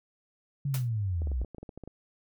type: linear sweep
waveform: sine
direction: down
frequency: 143.8 to 54.8 Hz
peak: -27 dBFS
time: 0.65-1.44 s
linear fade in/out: 5 ms
type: noise with exponential decay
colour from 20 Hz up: white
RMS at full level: -34 dBFS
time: 0.74-0.89 s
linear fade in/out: 2 ms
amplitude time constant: 32 ms
type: clicks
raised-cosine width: 2 ms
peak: -29 dBFS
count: 12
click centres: 1.219 / 1.272 / 1.317 / 1.416 / 1.447 / 1.547 / 1.583 / 1.63 / 1.692 / 1.776 / 1.837 / 1.876 s
effects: none